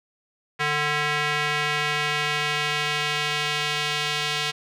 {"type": "tone with band-pass filter sweep", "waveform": "square", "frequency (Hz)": 148.9, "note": "D3", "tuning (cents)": 24, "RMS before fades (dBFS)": -25, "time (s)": [0.59, 4.52], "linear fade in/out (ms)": 20, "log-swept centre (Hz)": [2000, 3300], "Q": 1.4, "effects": []}